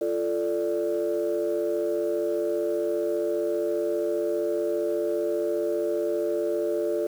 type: chord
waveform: sine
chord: D minor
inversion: first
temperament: equal with one note detuned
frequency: 345 / 440 / 587.3 Hz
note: F4 / A4 / D5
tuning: -21 / 0 / 0 cents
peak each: -27 dBFS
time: 0.01-7.07 s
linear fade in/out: 5 ms
effects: tanh soft clip ceiling -17 dBFS + 8-bit